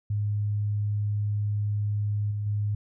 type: tone with level steps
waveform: sine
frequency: 103.83 Hz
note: G#2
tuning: in tune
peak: -24 / -27 / -24 dBFS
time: 0.1-2.75 s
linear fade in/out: 5 ms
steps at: 2.31 / 2.46 s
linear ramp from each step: 5 ms
effects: none